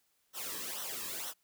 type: noise with flanger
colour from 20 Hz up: white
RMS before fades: -40 dBFS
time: 0.33-1.34 s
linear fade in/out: 50 ms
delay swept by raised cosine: 0.42 to 1.42 ms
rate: 2.1 Hz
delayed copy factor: -0.8
effects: white hiss -75 dBFS RMS until 1.43 s